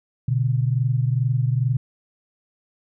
sine tone pair together, 121.6 / 143.94 Hz, B2 / D3, -26 / -34 cents, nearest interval minor third, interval 292 cents, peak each -19 / -23 dBFS, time 0.28-1.77 s, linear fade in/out 5 ms, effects none

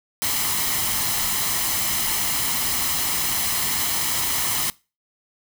white noise with comb filter, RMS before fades -23 dBFS, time 0.22-4.7 s, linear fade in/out 0 ms, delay 0.98 ms, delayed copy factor +0.5, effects noise-tail reverb RT60 0.3 s tail -22 dB re dry

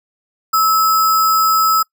sine tone with sample-and-hold, 1300 Hz, E6, 24 cents flat, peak -10 dBFS, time 0.53-1.83 s, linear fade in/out 10 ms, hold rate 6300 Hz, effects noise-tail reverb RT60 0.1 s tail -24 dB re dry

